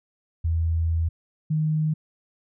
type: tone pair in turn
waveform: sine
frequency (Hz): 82.2 / 155.17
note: E2 / D#3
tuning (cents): -4 / -4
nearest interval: major seventh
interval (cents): 1100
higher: second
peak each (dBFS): -20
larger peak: neither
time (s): 0.44-1.09 / 1.5-1.94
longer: first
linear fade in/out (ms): 10
effects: none